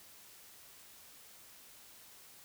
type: silence
effects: white hiss -57 dBFS RMS until 2.44 s